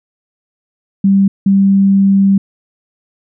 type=tone bursts at uneven times; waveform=sine; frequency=196 Hz; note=G3; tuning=in tune; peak=-6 dBFS; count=2; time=1.04-1.28 / 1.46-2.38 s; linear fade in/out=5 ms; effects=none